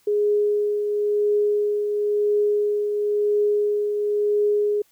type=tone with tremolo; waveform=sine; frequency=415.3 Hz; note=G#4; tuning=in tune; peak=-16 dBFS; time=0.07-4.82 s; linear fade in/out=5 ms; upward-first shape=triangle; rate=0.97 Hz; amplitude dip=45%; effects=white hiss -61 dBFS RMS until 4.91 s